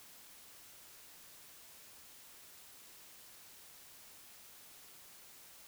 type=silence; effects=white hiss -57 dBFS RMS until 5.67 s